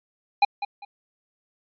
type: tone with echo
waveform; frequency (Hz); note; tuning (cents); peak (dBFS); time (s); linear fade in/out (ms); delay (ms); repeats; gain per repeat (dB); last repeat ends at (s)
square; 811; G#5; -41; -14; 0.42-0.45; 5; 200; 2; -12; 0.85
effects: resampled to 11025 Hz